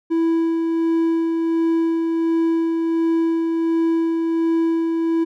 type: tone with tremolo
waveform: triangle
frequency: 329.6 Hz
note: E4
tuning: in tune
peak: -13 dBFS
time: 0.1-5.25 s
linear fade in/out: 20 ms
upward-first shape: sine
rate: 1.4 Hz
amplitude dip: 30%
effects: none